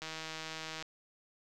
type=click train; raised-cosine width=0.2 ms; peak=-24 dBFS; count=129; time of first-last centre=0.02-0.825 s; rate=159 Hz; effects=none